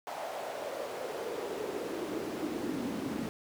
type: noise with high-pass filter sweep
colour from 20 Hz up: brown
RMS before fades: -37 dBFS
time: 0.07-3.29 s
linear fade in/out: 0 ms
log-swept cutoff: 710 to 230 Hz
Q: 3.3
effects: none